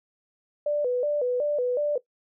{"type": "tone with vibrato", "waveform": "sine", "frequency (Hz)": 540, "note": "C#5", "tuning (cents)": -45, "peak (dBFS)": -22, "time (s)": [0.66, 1.98], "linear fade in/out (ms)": 5, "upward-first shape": "square", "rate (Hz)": 2.7, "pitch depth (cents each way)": 150, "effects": ["noise-tail reverb RT60 0.1 s tail -17 dB re dry"]}